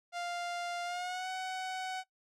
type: tone with pitch glide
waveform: sawtooth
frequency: 698.5 to 748.6 Hz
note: F5 to F#5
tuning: 0 to +20 cents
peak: -32 dBFS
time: 0.12-2.04 s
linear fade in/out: 50 ms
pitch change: +120 cents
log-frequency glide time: 0.84-1.29 s
effects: noise-tail reverb RT60 0.1 s tail -19 dB re dry + low-pass 7000 Hz 12 dB/octave